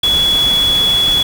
sine tone in noise, 3384 Hz, G#7, 32 cents sharp, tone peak -10 dBFS, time 0.03-1.23 s, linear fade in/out 5 ms, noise pink, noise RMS -23 dBFS, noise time 0.03-1.23 s, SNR +10 dB, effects none

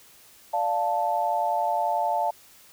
sine chord, D minor, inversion none, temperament equal, 587.3 / 698.5 / 880 Hz, D5 / F5 / A5, 0 / 0 / 0 cents, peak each -30 / -26 / -25 dBFS, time 0.53-2.31 s, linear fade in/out 10 ms, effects white hiss -53 dBFS RMS until 2.72 s

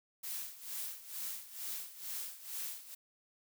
blue noise with tremolo, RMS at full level -40 dBFS, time 0.23-2.95 s, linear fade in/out 10 ms, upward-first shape sine, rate 2.2 Hz, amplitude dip 80%, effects none

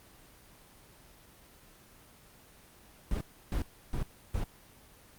brown noise bursts, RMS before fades -31 dBFS, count 4, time 3.11-4.44 s, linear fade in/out 2 ms, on 100 ms, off 310 ms, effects pink hiss -57 dBFS RMS until 5.18 s + Opus 24 kbps

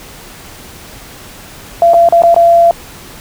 sine tone with dropouts, 681 Hz, F5, 44 cents flat, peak -3 dBFS, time 1.82-2.71 s, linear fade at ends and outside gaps 1 ms, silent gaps 1.935-1.941 / 2.088-2.124 / 2.221-2.235 / 2.344-2.363 s, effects pink hiss -33 dBFS RMS until 3.2 s

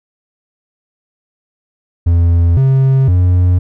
triangle tone with pitch steps, 85.2 / 133.6 / 89.8 Hz, F2 / C3 / F2, -42 / +36 / +49 cents, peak -5 dBFS, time 2.06-3.59 s, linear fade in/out 10 ms, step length 510 ms, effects none

